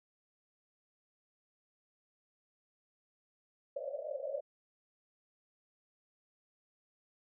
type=band-pass noise; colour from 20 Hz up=pink; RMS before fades=-40 dBFS; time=3.76-4.41 s; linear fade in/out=5 ms; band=530 to 620 Hz; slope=96 dB/octave; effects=none